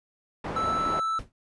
white low-pass noise, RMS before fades -33 dBFS, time 0.44-1 s, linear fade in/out 5 ms, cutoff 860 Hz, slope 12 dB/octave
triangle tone, 1318.5 Hz, E6, in tune, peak -23 dBFS, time 0.56-1.19 s, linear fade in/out 5 ms
brown noise with exponential decay, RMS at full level -32 dBFS, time 1.19-1.32 s, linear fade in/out 1 ms, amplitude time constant 27 ms
effects resampled to 24000 Hz

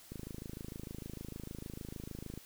click train, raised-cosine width 3 ms, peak -30 dBFS, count 61, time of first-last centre 0.12-2.376 s, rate 26.6 Hz, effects white hiss -57 dBFS RMS until 2.45 s

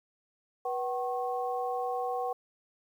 sine tone cluster, 488.8 / 758 / 1086 Hz, B4 / F#5 / C#6, -18 / +42 / -36 cents, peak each -34 / -32 / -39 dBFS, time 0.65-2.33 s, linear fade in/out 5 ms, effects 10-bit

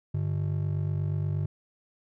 triangle ring-modulated tone, 123.47 Hz, B2, in tune, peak -21 dBFS, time 0.14-1.46 s, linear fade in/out 5 ms, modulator 24.2 Hz, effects none

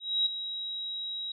sine tone with ADSR envelope, 3838 Hz, A#7, 50 cents sharp, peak -22 dBFS, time 0-1.32 s, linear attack 260 ms, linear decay 11 ms, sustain -11 dB, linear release 4 ms, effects none

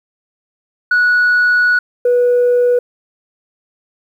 sine tone pair in turn, 1467 / 489 Hz, F#6 / B4, -15 / -17 cents, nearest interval octave + perfect fifth, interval 1902 cents, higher first, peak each -7 dBFS, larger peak neither, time 0.91-1.79 / 2.05-2.79 s, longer first, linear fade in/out 5 ms, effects tanh soft clip ceiling -7 dBFS + 8-bit

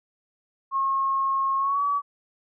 sine tone with pitch glide, 1083 to 1140.8 Hz, C#6 to C#6, -41 to +49 cents, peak -21 dBFS, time 0.71-2.02 s, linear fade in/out 50 ms, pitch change +90 cents, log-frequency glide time 1.58-1.83 s, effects none

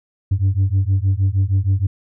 sine beating tone pair, 93.6 / 100 Hz, F#2 / G2, +20 / +35 cents, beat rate 6.4 Hz, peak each -15 dBFS, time 0.31-1.87 s, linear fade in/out 10 ms, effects tanh soft clip ceiling -11 dBFS

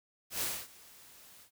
white noise with ADSR envelope, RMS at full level -33 dBFS, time 0.3-1.51 s, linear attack 110 ms, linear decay 260 ms, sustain -23 dB, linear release 94 ms, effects none

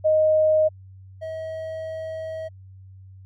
sine / triangle tone pair in turn, 622.3 / 639.4 Hz, D#5 / D#5, 0 / +47 cents, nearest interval unison, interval 47 cents, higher second, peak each -15 / -27 dBFS, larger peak first, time 0.04-0.69 / 1.21-2.49 s, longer second, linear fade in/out 20 ms, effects added 95 Hz sine -42 dBFS peak until 3.25 s

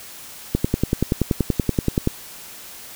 click train, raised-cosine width 3 ms, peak -4 dBFS, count 17, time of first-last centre 0.55-2.074 s, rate 10.5 Hz, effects white hiss -39 dBFS RMS until 2.95 s

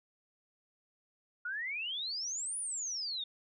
sine exponential two-way sweep, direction up then down, 1406 to 9956 to 3560 Hz, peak -35 dBFS, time 1.45-3.24 s, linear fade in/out 5 ms, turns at 2.58 s, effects none

